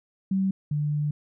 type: tone pair in turn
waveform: sine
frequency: 192 / 148.26 Hz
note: G3 / D3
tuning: -36 / +17 cents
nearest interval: major third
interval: 447 cents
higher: first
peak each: -21 / -23 dBFS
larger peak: first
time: 0.31-0.51 / 0.71-1.11 s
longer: second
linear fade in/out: 5 ms
effects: none